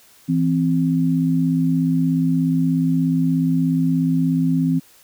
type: tone pair together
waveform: sine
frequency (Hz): 164.8 / 261.6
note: E3 / C4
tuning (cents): 0 / 0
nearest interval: minor sixth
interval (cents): 800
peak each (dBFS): -18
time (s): 0.28-4.8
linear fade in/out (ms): 20
effects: white hiss -51 dBFS RMS until 5.03 s